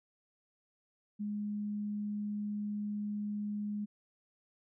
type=tone; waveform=sine; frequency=207.7 Hz; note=G#3; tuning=in tune; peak=-34 dBFS; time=1.19-3.86 s; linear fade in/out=20 ms; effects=none